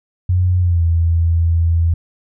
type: tone with pitch glide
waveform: sine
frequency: 90.5 to 83.47 Hz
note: F#2 to E2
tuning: -38 to +22 cents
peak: -11 dBFS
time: 0.29-1.94 s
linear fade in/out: 5 ms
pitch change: -140 cents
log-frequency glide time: 0.59-0.83 s
effects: none